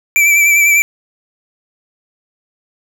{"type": "tone with vibrato", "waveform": "square", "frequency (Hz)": 2323, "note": "D7", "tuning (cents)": -20, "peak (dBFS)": -8, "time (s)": [0.16, 0.82], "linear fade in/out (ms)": 0, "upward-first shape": "sine", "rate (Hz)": 10, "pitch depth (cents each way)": 33, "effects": []}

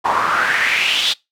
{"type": "noise with band-pass filter sweep", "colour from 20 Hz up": "pink", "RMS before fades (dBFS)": -17, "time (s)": [0.04, 1.14], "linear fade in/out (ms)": 20, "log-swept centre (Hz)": [910, 3800], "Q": 4.4, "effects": ["noise-tail reverb RT60 0.2 s tail -23 dB re dry"]}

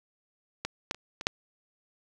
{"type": "clicks", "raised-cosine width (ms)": 0.2, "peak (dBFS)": [-14, -11, -27, -20, -6], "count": 5, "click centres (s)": [0.65, 0.911, 0.946, 1.211, 1.269], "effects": []}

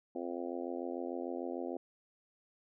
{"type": "harmonic tone", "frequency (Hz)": 86.7, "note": "F2", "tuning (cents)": -12, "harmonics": [3, 4, 5, 6, 7, 8, 9], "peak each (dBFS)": [-42, -41, -46, -44, -48, -47, -51], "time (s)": [0.15, 1.77], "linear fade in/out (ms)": 5, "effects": []}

